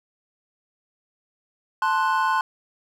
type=chord; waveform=triangle; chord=F# diminished; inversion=first; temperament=equal; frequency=880 / 1046.5 / 1480 Hz; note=A5 / C6 / F#6; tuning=0 / 0 / 0 cents; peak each=-22 / -20 / -24 dBFS; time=1.82-2.41 s; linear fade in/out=2 ms; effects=none